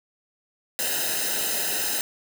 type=noise with comb filter; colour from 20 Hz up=white; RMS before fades=-26 dBFS; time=0.79-2.01 s; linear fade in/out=0 ms; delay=0.88 ms; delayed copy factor=-0.9; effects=none